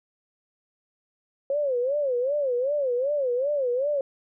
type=tone with vibrato; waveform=sine; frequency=535 Hz; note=C5; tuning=38 cents sharp; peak=-22 dBFS; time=1.5-4.01 s; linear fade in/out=2 ms; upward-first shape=sine; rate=2.6 Hz; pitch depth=180 cents each way; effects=none